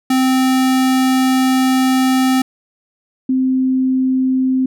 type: tone pair in turn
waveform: square / sine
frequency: 260 / 260 Hz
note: C4 / C4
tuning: -11 / -11 cents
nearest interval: unison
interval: 0 cents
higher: neither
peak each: -12 dBFS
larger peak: neither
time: 0.1-2.42 / 3.29-4.66 s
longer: first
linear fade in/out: 5 ms
effects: none